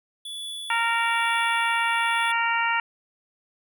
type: tone with tremolo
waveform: square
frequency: 3437 Hz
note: A7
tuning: 41 cents flat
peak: -32 dBFS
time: 0.25-2.32 s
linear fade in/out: 5 ms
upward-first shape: triangle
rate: 1.1 Hz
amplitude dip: 40%
type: harmonic tone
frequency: 462.9 Hz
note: A#4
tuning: 12 cents flat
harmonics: 2 / 3 / 4 / 5 / 6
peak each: -25 / -27 / -28 / -29 / -30 dBFS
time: 0.7-2.8 s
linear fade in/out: 2 ms
effects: none